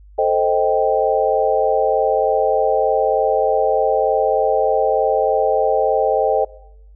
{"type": "chord", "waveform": "sine", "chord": "A half-diminished seventh", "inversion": "none", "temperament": "equal", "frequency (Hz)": [440, 523.3, 622.3, 784], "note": ["A4", "C5", "Eb5", "G5"], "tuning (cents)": [0, 0, 0, 0], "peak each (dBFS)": -19, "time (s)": [0.18, 6.45], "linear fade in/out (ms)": 10, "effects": ["noise-tail reverb RT60 0.8 s tail -20 dB re dry", "added 50 Hz sine -41 dBFS peak until 6.95 s"]}